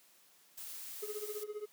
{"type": "noise", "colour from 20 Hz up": "blue", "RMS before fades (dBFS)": -46, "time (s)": [0.57, 1.44], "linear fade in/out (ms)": 10}
{"type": "tone with tremolo", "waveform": "triangle", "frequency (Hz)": 420.7, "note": "G#4", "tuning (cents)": 22, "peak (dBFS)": -34, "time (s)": [1.02, 1.66], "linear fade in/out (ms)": 10, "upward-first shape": "triangle", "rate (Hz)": 15, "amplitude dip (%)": 95}
{"effects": ["white hiss -65 dBFS RMS until 1.72 s", "high-pass 150 Hz 12 dB/octave"]}